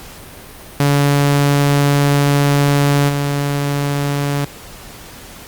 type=tone with level steps; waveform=sawtooth; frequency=142.6 Hz; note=C#3; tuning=49 cents sharp; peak=-7 / -12 dBFS; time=0.8-4.45 s; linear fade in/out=2 ms; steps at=3.08 s; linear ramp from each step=20 ms; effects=pink hiss -36 dBFS RMS until 5.47 s + Opus 48 kbps